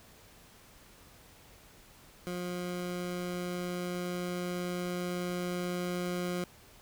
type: tone with level ramp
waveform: 20% pulse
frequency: 178.1 Hz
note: F3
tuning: 34 cents sharp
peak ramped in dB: -30 to -27 dBFS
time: 2.27-6.44 s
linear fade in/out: 0 ms
effects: pink hiss -57 dBFS RMS until 6.81 s